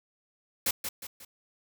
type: noise with echo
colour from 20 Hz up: white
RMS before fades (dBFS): -27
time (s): 0.66-0.71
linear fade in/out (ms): 5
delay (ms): 180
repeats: 3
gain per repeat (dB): -7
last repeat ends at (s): 1.25
effects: none